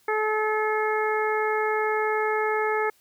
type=harmonic tone; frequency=430.7 Hz; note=A4; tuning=37 cents flat; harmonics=1 / 2 / 3 / 4 / 5; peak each=-25 / -28 / -30 / -31 / -32 dBFS; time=0.08-2.9 s; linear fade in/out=5 ms; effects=white hiss -62 dBFS RMS until 3 s